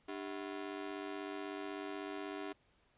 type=ring-modulated tone; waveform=sawtooth; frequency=347 Hz; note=F4; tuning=11 cents flat; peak=-34 dBFS; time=0.08-2.53 s; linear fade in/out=10 ms; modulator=48.1 Hz; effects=pink hiss -72 dBFS RMS until 2.97 s + resampled to 8000 Hz